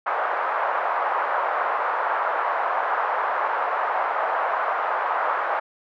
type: band-pass noise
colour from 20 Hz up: white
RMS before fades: -24 dBFS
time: 0.06-5.6 s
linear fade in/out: 10 ms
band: 620 to 1300 Hz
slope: 24 dB/octave
effects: none